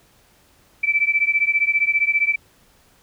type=beating tone pair; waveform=sine; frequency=2314 / 2329 Hz; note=D7 / D7; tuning=-26 / -15 cents; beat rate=15 Hz; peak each=-19 dBFS; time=0.83-2.36 s; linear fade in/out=10 ms; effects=pink hiss -56 dBFS RMS until 3.02 s